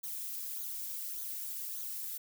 violet noise with flanger, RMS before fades -40 dBFS, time 0.03-2.18 s, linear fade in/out 10 ms, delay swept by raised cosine 0.37 to 2.77 ms, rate 1.7 Hz, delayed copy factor -0.8, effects none

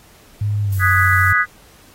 sine tone with pitch glide, 103.83 to 92.5 Hz, G#2 to F#2, 0 to 0 cents, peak -16 dBFS, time 0.41-1.33 s, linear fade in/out 5 ms, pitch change -200 cents, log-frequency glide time 0.62-0.84 s
violet noise, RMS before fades -33 dBFS, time 0.72-1.32 s, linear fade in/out 5 ms
sine chord, G# minor seventh, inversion second, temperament equal, 1244.5 / 1480 / 1661.2 / 1975.5 Hz, D#6 / F#6 / G#6 / B6, 0 / 0 / 0 / 0 cents, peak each -18 dBFS, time 0.79-1.46 s, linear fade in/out 50 ms
effects pink hiss -48 dBFS RMS until 1.94 s + AAC 48 kbps

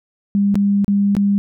sine tone with dropouts, 200.9 Hz, G3, 43 cents sharp, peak -12 dBFS, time 0.35-1.38 s, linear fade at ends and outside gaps 0 ms, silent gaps 0.544-0.555 / 0.845-0.88 / 1.151-1.167 s, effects none

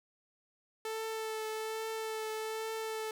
sawtooth tone with vibrato, 440 Hz, A4, in tune, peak -32 dBFS, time 0.85-3.11 s, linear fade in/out 2 ms, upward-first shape triangle, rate 1.2 Hz, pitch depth 18 cents each way, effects 12-bit

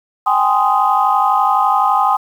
sine chord, Ab major seventh, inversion third, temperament just, 778.7 / 830.6 / 1038.3 / 1245.9 Hz, G5 / Ab5 / C6 / Eb6, -12 / 0 / -14 / +2 cents, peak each -16 dBFS, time 0.26-2.17 s, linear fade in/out 10 ms, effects tanh soft clip ceiling 0 dBFS + 7-bit

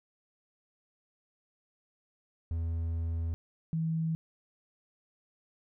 triangle / sine tone pair in turn, 82.7 / 161.81 Hz, E2 / E3, +6 / -32 cents, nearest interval octave, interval 1162 cents, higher second, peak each -28 dBFS, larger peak neither, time 2.51-3.34 / 3.73-4.15 s, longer first, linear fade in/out 0 ms, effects none

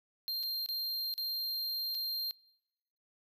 square tone with dropouts, 4186 Hz, C8, in tune, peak -34 dBFS, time 0.28-2.31 s, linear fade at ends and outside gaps 0 ms, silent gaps 0.43-0.434 / 0.661-0.688 / 1.139-1.179 / 1.946-1.95 s, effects noise-tail reverb RT60 1.0 s tail -25 dB re dry

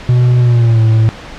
triangle tone with pitch glide, 123.47 to 111.28 Hz, B2 to A2, 0 to +20 cents, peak -4 dBFS, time 0.09-1.09 s, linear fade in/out 0 ms, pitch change -180 cents, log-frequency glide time 0.39-0.85 s, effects pink hiss -30 dBFS RMS until 1.38 s + low-pass 4000 Hz 12 dB/octave

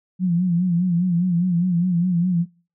sine tone with vibrato, 176.6 Hz, F3, 20 cents sharp, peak -16 dBFS, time 0.19-2.46 s, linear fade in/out 50 ms, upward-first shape sine, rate 4.9 Hz, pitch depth 82 cents each way, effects noise-tail reverb RT60 0.4 s tail -24 dB re dry

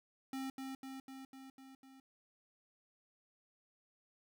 square tone with echo, 266.3 Hz, C4, 31 cents sharp, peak -40 dBFS, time 0.33-0.5 s, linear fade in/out 2 ms, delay 250 ms, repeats 6, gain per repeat -3 dB, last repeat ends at 2 s, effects none

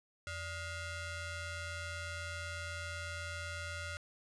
sawtooth ring-modulated tone, 670 Hz, E5, 28 cents sharp, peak -33 dBFS, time 0.27-3.97 s, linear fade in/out 0 ms, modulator 756 Hz, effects resampled to 22050 Hz

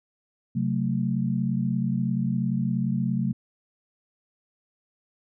sine chord, F# diminished, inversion second, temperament just, 133.2 / 185 / 222 Hz, C3 / F#3 / A3, +31 / 0 / +16 cents, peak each -27 dBFS, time 0.55-3.33 s, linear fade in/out 10 ms, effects none

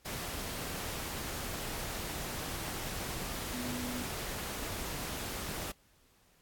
sine tone in noise, 246.9 Hz, B3, in tune, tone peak -38 dBFS, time 3.53-4.03 s, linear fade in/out 10 ms, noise pink, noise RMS -39 dBFS, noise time 0.05-5.72 s, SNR -2 dB, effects pink hiss -67 dBFS RMS until 6.41 s + AAC 64 kbps

